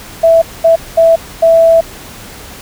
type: tone bursts at uneven times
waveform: sine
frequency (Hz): 659.3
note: E5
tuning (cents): 0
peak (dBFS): -3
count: 4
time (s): 0.23-0.42 / 0.64-0.76 / 0.97-1.16 / 1.42-1.81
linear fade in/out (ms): 10
effects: pink hiss -31 dBFS RMS until 2.61 s